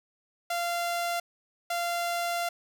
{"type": "tone bursts at uneven times", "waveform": "sawtooth", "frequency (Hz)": 691, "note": "F5", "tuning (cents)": -19, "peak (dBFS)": -24, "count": 2, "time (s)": [[0.5, 1.2], [1.7, 2.49]], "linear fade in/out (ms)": 5, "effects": []}